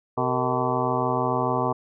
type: harmonic tone with a mistuned harmonic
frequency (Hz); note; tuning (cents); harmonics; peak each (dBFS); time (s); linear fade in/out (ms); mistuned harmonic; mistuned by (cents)
126.8; B2; +46; 1 / 2 / 3 / 4 / 5 / 6 / 7 / 8 / 9; -30 / -30 / -30 / -30 / -30 / -30 / -30 / -30 / -30; 0.17-1.73; 10; 4; -150
effects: none